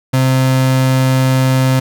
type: tone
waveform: 35% pulse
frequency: 130.81 Hz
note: C3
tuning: in tune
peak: -8 dBFS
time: 0.13-1.8 s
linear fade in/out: 10 ms
effects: none